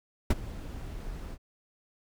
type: noise with ADSR envelope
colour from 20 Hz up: brown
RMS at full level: -18 dBFS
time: 0.3-1.38 s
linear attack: 7 ms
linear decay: 29 ms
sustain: -21 dB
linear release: 52 ms
effects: none